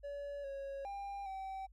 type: tone with pitch steps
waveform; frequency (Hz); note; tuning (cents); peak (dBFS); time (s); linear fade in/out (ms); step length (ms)
triangle; 570 / 551 / 798 / 770; C#5 / C#5 / G5 / G5; +48 / -11 / +31 / -31; -39; 0.03-1.67; 20; 410
effects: added 50 Hz sine -58 dBFS peak until 1.72 s